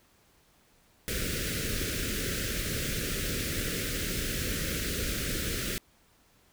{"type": "band-stop noise", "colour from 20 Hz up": "pink", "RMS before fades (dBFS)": -32, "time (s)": [1.08, 5.78], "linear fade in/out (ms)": 0, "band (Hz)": [550, 1400], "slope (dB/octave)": 48, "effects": ["pink hiss -64 dBFS RMS until 6.52 s"]}